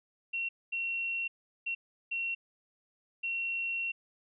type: tone bursts at uneven times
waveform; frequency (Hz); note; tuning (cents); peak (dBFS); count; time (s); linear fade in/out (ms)
sine; 2729; F7; -41; -31; 5; 0.33-0.49 / 0.72-1.28 / 1.66-1.75 / 2.11-2.35 / 3.23-3.92; 10
effects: none